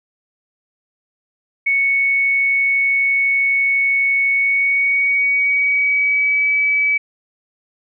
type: tone with pitch glide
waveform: sine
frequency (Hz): 2217 to 2289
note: C#7 to D7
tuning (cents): 0 to -45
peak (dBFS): -13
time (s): 1.66-6.98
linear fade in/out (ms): 10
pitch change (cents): +55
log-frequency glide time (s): 4.29-6.48
effects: none